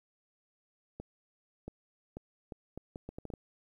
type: accelerating click train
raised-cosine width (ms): 2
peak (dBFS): -28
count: 11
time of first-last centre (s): 1-3.338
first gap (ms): 680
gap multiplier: 0.72
effects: 11-bit